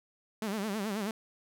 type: tone with vibrato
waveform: sawtooth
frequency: 207.7 Hz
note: G#3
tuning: in tune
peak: -28 dBFS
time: 0.42-1.11 s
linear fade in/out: 2 ms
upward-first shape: sine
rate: 9.3 Hz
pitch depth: 130 cents each way
effects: none